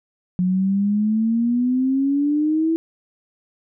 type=exponential sweep; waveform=sine; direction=up; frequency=179.8 to 329.6 Hz; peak=-16 dBFS; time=0.39-2.76 s; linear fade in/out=0 ms; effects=none